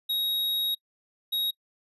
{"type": "tone pair in turn", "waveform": "square", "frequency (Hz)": [3788, 3788], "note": ["A#7", "A#7"], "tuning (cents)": [27, 27], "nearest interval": "unison", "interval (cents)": 0, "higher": "neither", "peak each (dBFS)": -26, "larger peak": "neither", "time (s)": [[0.09, 0.75], [1.32, 1.51]], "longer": "first", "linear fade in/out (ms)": 10, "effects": ["noise-tail reverb RT60 0.1 s tail -23 dB re dry", "resampled to 32000 Hz"]}